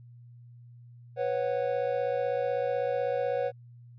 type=chord; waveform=triangle; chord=B suspended second; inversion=none; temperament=equal with one note detuned; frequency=493.9 / 549.9 / 740 Hz; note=B4 / C#5 / F#5; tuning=0 / -14 / 0 cents; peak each=-28 / -28 / -33 dBFS; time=1.16-3.52 s; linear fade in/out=50 ms; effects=added 120 Hz sine -48 dBFS peak until 3.98 s + resampled to 11025 Hz